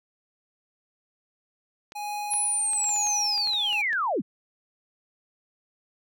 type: clicks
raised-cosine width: 0.2 ms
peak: -25 dBFS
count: 12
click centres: 1.921 / 2.337 / 2.733 / 2.843 / 2.892 / 2.962 / 3.07 / 3.378 / 3.473 / 3.534 / 3.729 / 3.93 s
type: tone with tremolo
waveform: square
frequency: 830.6 Hz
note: G#5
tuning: in tune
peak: -30 dBFS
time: 1.95-3.82 s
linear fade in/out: 10 ms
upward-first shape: sine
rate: 1.1 Hz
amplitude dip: 65%
type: linear sweep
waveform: sine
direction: down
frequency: 10670 to 130.81 Hz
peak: -23 dBFS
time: 2.3-4.22 s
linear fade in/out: 20 ms
effects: none